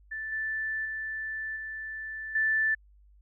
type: tone with level steps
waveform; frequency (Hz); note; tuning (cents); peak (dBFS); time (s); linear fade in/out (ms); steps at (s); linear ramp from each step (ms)
sine; 1760; A6; 0; -33 / -29 / -32 / -35 / -23; 0.11-2.75; 10; 0.32 / 0.85 / 1.56 / 2.35; 5
effects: added 50 Hz sine -55 dBFS peak until 3.21 s